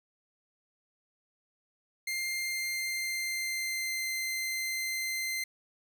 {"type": "tone with pitch glide", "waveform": "sawtooth", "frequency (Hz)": [2105, 2078], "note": ["C7", "C7"], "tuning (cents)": [10, -12], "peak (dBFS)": -28, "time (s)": [2.07, 5.44], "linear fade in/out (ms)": 5, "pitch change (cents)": -22, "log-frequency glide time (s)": [2.37, 4.13], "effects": []}